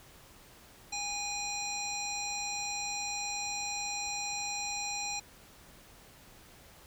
harmonic tone, 820 Hz, G#5, 22 cents flat, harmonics 1 / 3 / 5 / 7 / 9, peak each -40 / -40 / -40 / -40 / -41 dBFS, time 0.92-5.2 s, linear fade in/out 10 ms, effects pink hiss -56 dBFS RMS until 6.86 s

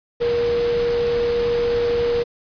sine tone in noise, 475.1 Hz, A#4, 33 cents sharp, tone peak -17 dBFS, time 0.2-2.24 s, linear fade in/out 20 ms, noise pink, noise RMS -30 dBFS, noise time 0.2-2.24 s, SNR +10 dB, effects resampled to 11025 Hz

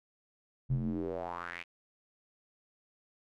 square tone with band-pass filter sweep, 43.29 Hz, F1, 14 cents flat, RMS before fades -36 dBFS, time 0.69-1.64 s, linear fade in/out 20 ms, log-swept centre 120 to 2600 Hz, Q 4.3, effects none

